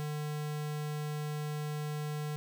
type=tone; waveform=square; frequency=150 Hz; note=D3; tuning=37 cents sharp; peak=-35 dBFS; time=0-2.36 s; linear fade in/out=0 ms; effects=none